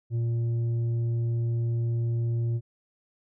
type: tone with tanh clipping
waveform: sine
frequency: 116.8 Hz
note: A#2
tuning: 4 cents sharp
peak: -25 dBFS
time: 0.1-2.61 s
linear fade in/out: 50 ms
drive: 5 dB
effects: none